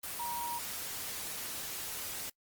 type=tone in noise; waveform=sine; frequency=949 Hz; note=A#5; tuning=31 cents sharp; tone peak=-35 dBFS; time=0.19-0.59 s; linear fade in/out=10 ms; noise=white; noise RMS=-40 dBFS; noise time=0.03-2.3 s; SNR=+2 dB; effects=noise-tail reverb RT60 0.1 s tail -25 dB re dry + Opus 24 kbps